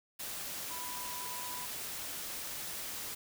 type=tone in noise; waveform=sine; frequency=987.8 Hz; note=B5; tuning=in tune; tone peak=-44 dBFS; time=0.7-1.66 s; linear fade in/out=10 ms; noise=white; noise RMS=-41 dBFS; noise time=0.19-3.15 s; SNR=-6 dB; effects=none